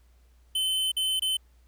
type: tone with dropouts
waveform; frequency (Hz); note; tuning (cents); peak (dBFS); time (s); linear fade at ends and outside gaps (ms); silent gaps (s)
square; 3058; G7; -44; -25; 0.55-1.37; 5; 0.918-0.966 / 1.196-1.22
effects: added 60 Hz sine -56 dBFS peak until 1.67 s + pink hiss -69 dBFS RMS until 1.67 s